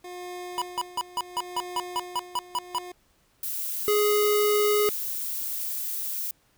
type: tone with tremolo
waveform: 25% pulse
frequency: 358.1 Hz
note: F4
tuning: 43 cents sharp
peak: -31 dBFS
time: 0.04-2.92 s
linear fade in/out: 5 ms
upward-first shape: sine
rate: 0.72 Hz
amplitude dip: 70%
type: tone bursts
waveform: square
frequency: 983 Hz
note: B5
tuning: 8 cents flat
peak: -25 dBFS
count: 12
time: 0.58-2.784 s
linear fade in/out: 0 ms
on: 37 ms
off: 160 ms
type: noise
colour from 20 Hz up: violet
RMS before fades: -31 dBFS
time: 3.43-6.31 s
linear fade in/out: 2 ms
type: tone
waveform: square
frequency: 417.4 Hz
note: G#4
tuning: 9 cents sharp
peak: -21 dBFS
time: 3.88-4.89 s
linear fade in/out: 0 ms
effects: pink hiss -65 dBFS RMS until 6.57 s